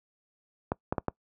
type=clicks; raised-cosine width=1 ms; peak=-13 dBFS; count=4; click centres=0.719 / 0.925 / 0.982 / 1.083 s; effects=noise-tail reverb RT60 0.1 s tail -24 dB re dry + high-pass 60 Hz 12 dB/octave